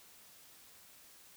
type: silence
effects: white hiss -59 dBFS RMS until 1.36 s